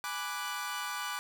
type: chord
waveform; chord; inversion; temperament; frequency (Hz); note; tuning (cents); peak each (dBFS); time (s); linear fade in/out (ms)
sawtooth; G# half-diminished seventh; none; equal; 830.6 / 987.8 / 1174.7 / 1480; G#5 / B5 / D6 / F#6; 0 / 0 / 0 / 0; -40 / -38 / -35 / -36; 0.04-1.19; 0
effects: none